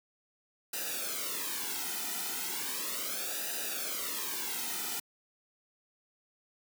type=noise with flanger; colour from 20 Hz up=white; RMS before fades=-36 dBFS; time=0.73-5 s; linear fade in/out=5 ms; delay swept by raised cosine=0.91 to 1.83 ms; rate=0.36 Hz; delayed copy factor=-0.85; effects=high-pass 200 Hz 12 dB/octave